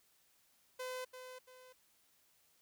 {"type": "tone with echo", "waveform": "sawtooth", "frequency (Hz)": 509, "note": "C5", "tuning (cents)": -48, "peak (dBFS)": -37, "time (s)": [0.79, 1.05], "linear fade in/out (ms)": 10, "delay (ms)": 340, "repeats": 2, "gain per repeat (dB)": -8, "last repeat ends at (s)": 1.73, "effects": ["white hiss -72 dBFS RMS until 2.61 s"]}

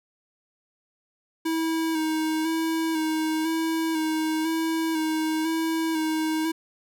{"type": "tone with vibrato", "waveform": "square", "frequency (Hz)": 319.8, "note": "D#4", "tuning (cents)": 48, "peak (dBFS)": -24, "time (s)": [1.45, 6.52], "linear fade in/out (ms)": 10, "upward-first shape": "square", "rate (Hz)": 1, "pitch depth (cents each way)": 25, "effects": []}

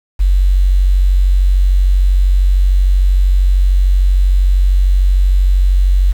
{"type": "tone with quantisation", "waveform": "sine", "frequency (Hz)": 46.52, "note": "F#1", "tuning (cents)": 10, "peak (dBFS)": -7, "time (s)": [0.19, 6.13], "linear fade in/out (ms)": 20, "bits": 6, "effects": []}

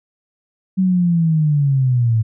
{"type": "linear sweep", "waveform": "sine", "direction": "down", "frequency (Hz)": [190.6, 108.7], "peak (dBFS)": -12, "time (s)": [0.77, 2.23], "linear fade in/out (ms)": 20, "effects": []}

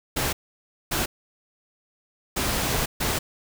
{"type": "noise bursts at uneven times", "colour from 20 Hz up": "pink", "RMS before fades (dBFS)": -25, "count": 4, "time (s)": [[0.16, 0.33], [0.91, 1.06], [2.36, 2.86], [3, 3.19]], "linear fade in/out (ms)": 10, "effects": []}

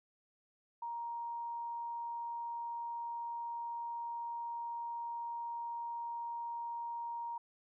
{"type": "tone", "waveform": "sine", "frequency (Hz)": 938, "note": "A#5", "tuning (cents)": 11, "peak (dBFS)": -38, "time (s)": [0.82, 7.38], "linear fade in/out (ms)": 5, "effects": []}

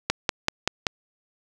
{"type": "click train", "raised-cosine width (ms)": 0.2, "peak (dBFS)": -3, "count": 5, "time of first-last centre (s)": [0.1, 0.868], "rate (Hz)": 5.21, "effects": []}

